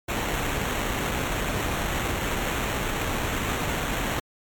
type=noise with sample-and-hold; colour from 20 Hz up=pink; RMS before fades=-27 dBFS; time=0.08-4.2 s; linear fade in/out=10 ms; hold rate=4900 Hz; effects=MP3 96 kbps